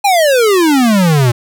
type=exponential sweep; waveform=square; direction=down; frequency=834 to 115.6 Hz; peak=-8 dBFS; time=0.04-1.32 s; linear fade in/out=10 ms; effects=none